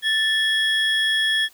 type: tone pair together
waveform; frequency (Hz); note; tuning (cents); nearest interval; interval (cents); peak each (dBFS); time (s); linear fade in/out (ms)
triangle; 1761 / 3324; A6 / G#7; +1 / +1; major seventh; 1100; -19; 0.02-1.49; 50
effects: white hiss -53 dBFS RMS until 1.53 s